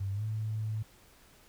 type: tone with pitch glide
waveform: sine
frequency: 98 to 108.74 Hz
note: G2 to A2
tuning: 0 to -20 cents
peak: -31 dBFS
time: 0-0.83 s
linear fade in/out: 10 ms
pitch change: +180 cents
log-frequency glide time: 0.12-0.24 s
effects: pink hiss -60 dBFS RMS until 1.48 s